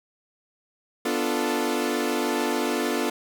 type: chord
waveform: sawtooth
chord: B half-diminished seventh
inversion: none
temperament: equal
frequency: 246.9 / 293.7 / 349.2 / 440 Hz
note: B3 / D4 / F4 / A4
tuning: 0 / 0 / 0 / 0 cents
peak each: -25 dBFS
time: 1.05-3.1 s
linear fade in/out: 5 ms
effects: none